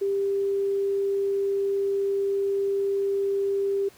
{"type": "tone", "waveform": "sine", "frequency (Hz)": 395.9, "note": "G4", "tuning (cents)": 17, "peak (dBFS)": -22, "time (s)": [0.01, 3.89], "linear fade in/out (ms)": 10, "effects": ["pink hiss -53 dBFS RMS until 3.97 s", "high-pass 80 Hz 12 dB/octave"]}